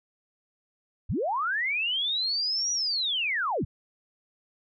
sine linear two-way sweep, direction up then down, 41.99 to 5850 to 47.24 Hz, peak -25 dBFS, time 1.09-3.65 s, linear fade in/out 10 ms, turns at 2.72 s, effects none

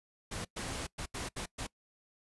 pink noise bursts at uneven times, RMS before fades -39 dBFS, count 6, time 0.31-0.45 / 0.56-0.87 / 0.98-1.06 / 1.14-1.29 / 1.36-1.46 / 1.58-1.67 s, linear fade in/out 10 ms, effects noise-tail reverb RT60 0.1 s tail -22 dB re dry + resampled to 24000 Hz

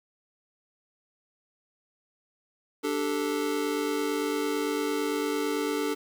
square chord, D suspended fourth, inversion none, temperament just, 293.7 / 391.6 / 440.5 Hz, D4 / G4 / A4, 0 / -2 / +2 cents, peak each -31 / -34 / -31 dBFS, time 2.83-5.95 s, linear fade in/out 20 ms, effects 9-bit

